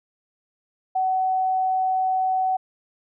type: tone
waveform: sine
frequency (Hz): 752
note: F#5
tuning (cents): +28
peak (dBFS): -19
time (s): 0.95-2.57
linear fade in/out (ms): 10
effects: none